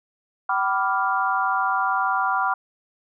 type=chord; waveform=sine; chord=G dominant seventh; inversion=none; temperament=equal with one note detuned; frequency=766.1 / 987.8 / 1174.7 / 1396.9 Hz; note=G5 / B5 / D6 / F6; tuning=-40 / 0 / 0 / 0 cents; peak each=-25 dBFS; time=0.49-2.54 s; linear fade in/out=5 ms; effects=none